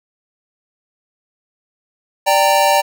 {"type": "chord", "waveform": "square", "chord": "G minor", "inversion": "second", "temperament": "equal with one note detuned", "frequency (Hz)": [587.3, 784, 920.6], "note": ["D5", "G5", "Bb5"], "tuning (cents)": [0, 0, -22], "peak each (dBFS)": -16, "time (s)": [2.26, 2.82], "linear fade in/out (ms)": 20, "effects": []}